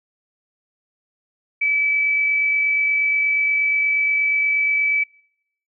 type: tone with amplitude modulation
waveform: sine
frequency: 2300 Hz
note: D7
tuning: 37 cents flat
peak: -15 dBFS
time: 1.61-5.04 s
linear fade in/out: 10 ms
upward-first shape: sine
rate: 48.4 Hz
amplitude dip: 25%
effects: noise-tail reverb RT60 0.7 s tail -25 dB re dry